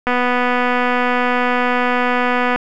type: click train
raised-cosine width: 0.5 ms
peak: -3 dBFS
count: 616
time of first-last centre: 0.07-2.56 s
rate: 247 Hz
effects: none